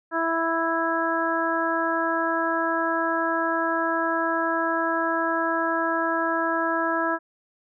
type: harmonic tone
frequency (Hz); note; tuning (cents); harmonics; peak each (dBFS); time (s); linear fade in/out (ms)
329.6; E4; 0; 1 / 2 / 3 / 4 / 5; -28 / -28 / -28 / -28 / -28; 0.11-7.19; 50
effects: none